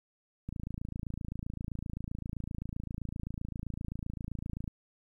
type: click train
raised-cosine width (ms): 5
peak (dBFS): -25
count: 117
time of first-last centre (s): 0.49-4.678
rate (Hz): 27.7
effects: 11-bit